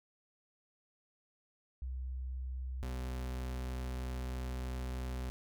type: tone pair in turn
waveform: sine / 40% pulse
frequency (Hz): 64 / 63.16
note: C2 / B1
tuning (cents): -38 / +39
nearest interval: unison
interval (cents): 23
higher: first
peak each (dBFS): -37 / -36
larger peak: second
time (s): 1.82-2.83 / 2.83-5.3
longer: second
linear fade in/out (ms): 0
effects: none